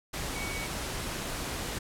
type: tone in noise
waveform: sine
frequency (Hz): 2246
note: C#7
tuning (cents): +22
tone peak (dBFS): -38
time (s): 0.35-0.67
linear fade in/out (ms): 10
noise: pink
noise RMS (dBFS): -35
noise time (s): 0.13-1.79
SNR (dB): -6
effects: low-pass 12000 Hz 12 dB/octave